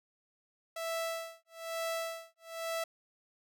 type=tone with tremolo; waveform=sawtooth; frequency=659.3 Hz; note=E5; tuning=in tune; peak=-29 dBFS; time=0.76-2.84 s; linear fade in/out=5 ms; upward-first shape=sine; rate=1.1 Hz; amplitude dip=100%; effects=none